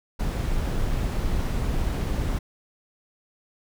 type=noise; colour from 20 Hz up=brown; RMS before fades=-25 dBFS; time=0.19-2.39 s; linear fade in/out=10 ms; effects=none